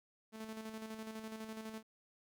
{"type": "tone with tremolo", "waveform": "sawtooth", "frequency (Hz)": 220, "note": "A3", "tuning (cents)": 0, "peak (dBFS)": -39, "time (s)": [0.32, 1.83], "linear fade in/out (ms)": 50, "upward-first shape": "square", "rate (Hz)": 12, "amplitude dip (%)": 45, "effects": []}